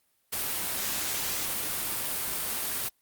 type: noise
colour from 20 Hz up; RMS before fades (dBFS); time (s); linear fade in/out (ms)
white; -31; 0.32-2.89; 10
effects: white hiss -71 dBFS RMS until 3.01 s + Opus 32 kbps